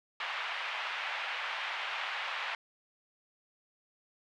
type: band-pass noise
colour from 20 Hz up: white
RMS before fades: -37 dBFS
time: 0.2-2.55 s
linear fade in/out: 2 ms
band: 730 to 2900 Hz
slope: 24 dB/octave
effects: none